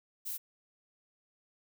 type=noise; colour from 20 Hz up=violet; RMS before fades=-38 dBFS; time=0.25-0.38 s; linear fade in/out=20 ms; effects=none